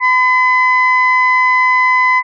sine tone pair together, 1013 / 2026 Hz, B5 / B6, +44 / +44 cents, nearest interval octave, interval 1200 cents, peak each -10 dBFS, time 0-2.23 s, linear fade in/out 50 ms, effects tanh soft clip ceiling -3 dBFS

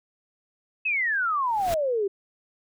sine exponential sweep, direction down, 2637 to 381.7 Hz, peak -22 dBFS, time 0.85-2.08 s, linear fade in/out 10 ms
pink noise with exponential growth, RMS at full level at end -30 dBFS, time 1.42-1.74 s, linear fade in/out 0 ms, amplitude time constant 69 ms
effects none

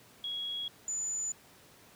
sine tone pair in turn, 3322 / 6994 Hz, G#7 / A8, 0 / -11 cents, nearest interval octave + minor second, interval 1289 cents, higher second, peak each -34 / -32 dBFS, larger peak second, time 0.24-0.68 / 0.88-1.32 s, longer neither, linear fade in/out 2 ms, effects pink hiss -58 dBFS RMS until 1.95 s + high-pass 100 Hz 12 dB/octave

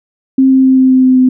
sine tone with pitch steps, 265 / 263.5 / 262 / 260.4 / 258.9 / 257.5 / 256 Hz, C4 / C4 / C4 / C4 / C4 / C4 / C4, +22 / +12 / +2 / -8 / -18 / -28 / -38 cents, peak -4 dBFS, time 0.38-1.29 s, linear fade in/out 5 ms, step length 130 ms, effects none

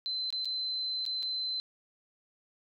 sine tone with dropouts, 4064 Hz, B7, 49 cents sharp, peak -31 dBFS, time 0.06-1.6 s, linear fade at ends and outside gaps 0 ms, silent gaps 0.304-0.326 / 0.447-0.455 / 1.053-1.063 / 1.225-1.23 s, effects none

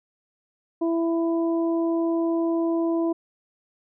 harmonic tone, 332.4 Hz, E4, 15 cents sharp, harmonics 1 / 2 / 3, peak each -21 / -30 / -36 dBFS, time 0.81-3.13 s, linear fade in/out 10 ms, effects none

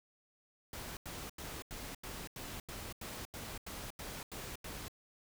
pink noise bursts, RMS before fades -45 dBFS, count 13, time 0.73-4.882 s, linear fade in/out 2 ms, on 240 ms, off 86 ms, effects none

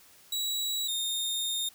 sawtooth tone pair in turn, 3891 / 3664 Hz, B7 / A#7, -27 / -31 cents, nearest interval minor second, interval 104 cents, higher first, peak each -26 dBFS, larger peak neither, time 0.32-0.88 / 0.88-1.69 s, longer second, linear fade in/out 5 ms, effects white hiss -57 dBFS RMS until 1.74 s

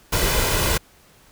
pink noise with comb filter, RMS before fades -20 dBFS, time 0.12-0.78 s, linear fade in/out 10 ms, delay 2 ms, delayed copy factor +0.5, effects pink hiss -53 dBFS RMS until 1.31 s

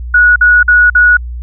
sine tone bursts, 1461 Hz, F#6, 22 cents flat, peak -3 dBFS, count 4, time 0.14-1.17 s, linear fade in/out 5 ms, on 220 ms, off 50 ms, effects added 60 Hz sine -19 dBFS peak until 1.42 s

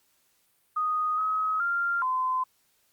sine tone with pitch steps, 1243 / 1273 / 1391 / 1026 Hz, D#6 / D#6 / F6 / C6, -2 / +39 / -7 / -34 cents, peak -24 dBFS, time 0.76-2.44 s, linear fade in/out 10 ms, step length 420 ms, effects white hiss -68 dBFS RMS until 2.92 s + Opus 48 kbps

